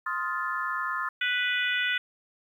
sine chord, F dominant seventh, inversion second, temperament just, 1047.7 / 1257.2 / 1396.9 / 1746.1 Hz, C6 / Eb6 / F6 / A6, +2 / +18 / 0 / -14 cents, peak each -33 / -33 / -34 / -33 dBFS, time 0.06-1.09 s, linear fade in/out 5 ms
harmonic tone, 493.9 Hz, B4, in tune, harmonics 3 / 4 / 5 / 6 / 7, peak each -28 / -30 / -32 / -34 / -35 dBFS, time 1.21-1.98 s, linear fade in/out 5 ms
effects 10-bit

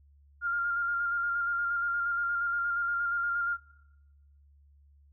sine tone with vibrato, 1400 Hz, F6, 4 cents sharp, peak -27 dBFS, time 0.41-3.58 s, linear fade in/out 50 ms, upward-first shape square, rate 8.5 Hz, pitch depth 18 cents each way, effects noise-tail reverb RT60 1.0 s tail -25 dB re dry + added 71 Hz sine -57 dBFS peak until 5.12 s

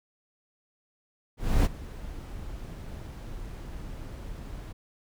brown noise with ADSR envelope, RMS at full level -20 dBFS, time 1.37-4.73 s, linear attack 280 ms, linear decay 26 ms, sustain -19 dB, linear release 14 ms, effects none

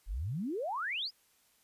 sine exponential sweep, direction up, 38.32 to 5330 Hz, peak -33 dBFS, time 0.06-1.11 s, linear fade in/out 50 ms, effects white hiss -69 dBFS RMS until 1.63 s + resampled to 32000 Hz

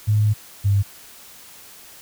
sine tone pair in turn, 105.9 / 99.96 Hz, G#2 / G2, +34 / +34 cents, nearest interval minor second, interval 100 cents, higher first, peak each -14 dBFS, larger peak neither, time 0.07-0.34 / 0.64-0.83 s, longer first, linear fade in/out 20 ms, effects white hiss -44 dBFS RMS until 2.01 s

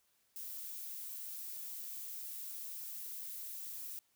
violet noise, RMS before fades -45 dBFS, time 0.36-3.99 s, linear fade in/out 0 ms, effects white hiss -75 dBFS RMS until 4.15 s

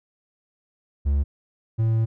triangle tone pair in turn, 70.7 / 112.23 Hz, C#2 / A2, +35 / +35 cents, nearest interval minor sixth, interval 800 cents, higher second, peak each -16 dBFS, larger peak neither, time 1.05-1.24 / 1.78-2.06 s, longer second, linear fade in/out 20 ms, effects none

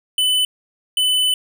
square tone pair in turn, 3007 / 3007 Hz, F#7 / F#7, +27 / +27 cents, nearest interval unison, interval 0 cents, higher neither, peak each -15 dBFS, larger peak neither, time 0.18-0.45 / 0.97-1.34 s, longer second, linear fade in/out 2 ms, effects none

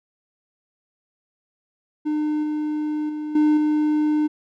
triangle tone with level steps, 302.8 Hz, D#4, 47 cents flat, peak -18 / -20 / -24 / -12 / -15 dBFS, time 2.05-4.28 s, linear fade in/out 20 ms, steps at 2.43 / 3.09 / 3.35 / 3.57 s, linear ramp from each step 5 ms, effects none

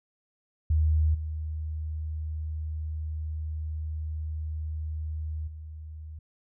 sine tone with level steps, 77.78 Hz, D#2, in tune, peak -20 / -30 / -38 dBFS, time 0.7-6.19 s, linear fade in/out 5 ms, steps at 1.14 / 5.47 s, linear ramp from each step 10 ms, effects none

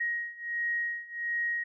sine beating tone pair, 1884 / 1885.4 Hz, A#6 / A#6, +18 / +19 cents, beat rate 1.4 Hz, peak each -34 / -32 dBFS, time 0-1.64 s, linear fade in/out 10 ms, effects none

